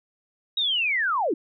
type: linear sweep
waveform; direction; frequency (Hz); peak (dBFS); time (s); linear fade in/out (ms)
sine; down; 3832 to 265.1; -21; 0.57-1.34; 5
effects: none